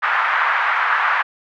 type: band-pass noise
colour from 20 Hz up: white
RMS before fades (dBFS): -18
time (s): 0.02-1.23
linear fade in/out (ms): 20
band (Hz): 960 to 1700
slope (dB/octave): 24
effects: none